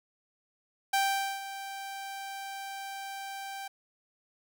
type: tone with ADSR envelope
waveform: sawtooth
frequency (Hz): 784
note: G5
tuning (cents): 0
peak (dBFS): -20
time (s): 0.93-3.68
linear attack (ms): 8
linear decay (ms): 460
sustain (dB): -14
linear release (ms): 7
effects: none